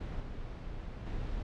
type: noise with level steps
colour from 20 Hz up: brown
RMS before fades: -38 / -41 / -37 dBFS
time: 0-1.43 s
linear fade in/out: 10 ms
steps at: 0.2 / 1.06 s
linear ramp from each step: 5 ms
effects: low-pass 4000 Hz 12 dB/octave